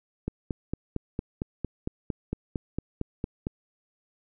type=click train; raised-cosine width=3 ms; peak=-16 dBFS; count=15; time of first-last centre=0.28-3.469 s; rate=4.39 Hz; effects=none